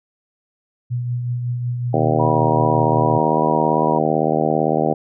sine tone with tremolo, 122 Hz, B2, 21 cents flat, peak -18 dBFS, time 0.9-3.19 s, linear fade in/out 20 ms, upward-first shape triangle, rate 5.4 Hz, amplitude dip 40%
harmonic tone, 77.78 Hz, D#2, in tune, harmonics 2 / 3 / 4 / 5 / 6 / 7 / 8 / 9 / 10, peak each -24 / -24 / -24 / -24 / -24 / -24 / -24 / -24 / -24 dBFS, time 1.93-4.94 s, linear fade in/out 10 ms
sine tone with vibrato, 959 Hz, A#5, 49 cents sharp, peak -20 dBFS, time 2.19-3.99 s, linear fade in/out 10 ms, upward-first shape sine, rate 2.6 Hz, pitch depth 22 cents each way
effects none

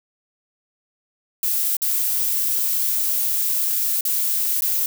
violet noise with dropouts, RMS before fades -21 dBFS, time 1.43-4.86 s, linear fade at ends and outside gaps 2 ms, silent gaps 1.768-1.818 / 4.009-4.051 / 4.608-4.621 s, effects none

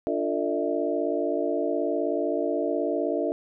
sine tone cluster, 294.6 / 350.6 / 450.3 / 599 / 658 Hz, D4 / F4 / A4 / D5 / E5, +6 / +7 / +40 / +34 / -3 cents, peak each -30 dBFS, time 0.07-3.32 s, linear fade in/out 0 ms, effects none

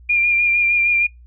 sine tone with vibrato, 2400 Hz, D7, 37 cents sharp, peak -13 dBFS, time 0.09-1.07 s, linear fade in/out 10 ms, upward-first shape sine, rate 6.5 Hz, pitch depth 26 cents each way, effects noise-tail reverb RT60 0.2 s tail -25 dB re dry + added 60 Hz sine -41 dBFS peak until 1.26 s

